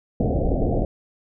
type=low-pass noise; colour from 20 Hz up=pink; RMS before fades=-21 dBFS; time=0.2-0.85 s; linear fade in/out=2 ms; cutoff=740 Hz; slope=96 dB/octave; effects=none